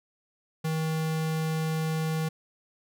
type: tone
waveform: square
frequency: 158.9 Hz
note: D#3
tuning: 37 cents sharp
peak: -27 dBFS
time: 0.64-2.29 s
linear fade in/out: 10 ms
effects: none